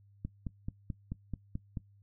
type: click train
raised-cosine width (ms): 5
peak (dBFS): -24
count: 8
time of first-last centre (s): 0.25-1.772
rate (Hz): 4.6
effects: noise-tail reverb RT60 0.1 s tail -19 dB re dry + added 100 Hz sine -59 dBFS peak until 2.02 s